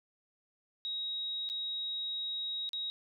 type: tone with dropouts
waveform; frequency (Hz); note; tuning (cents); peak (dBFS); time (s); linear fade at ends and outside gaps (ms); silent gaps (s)
sine; 3800; A#7; +33; -34; 0.85-2.9; 0; 1.49-1.499 / 2.691-2.732
effects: none